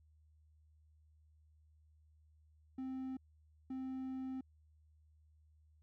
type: tone bursts at uneven times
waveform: triangle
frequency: 261.6 Hz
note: C4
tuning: in tune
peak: -38 dBFS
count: 2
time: 2.78-3.17 / 3.7-4.41 s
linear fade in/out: 5 ms
effects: added 77 Hz sine -65 dBFS peak until 5.82 s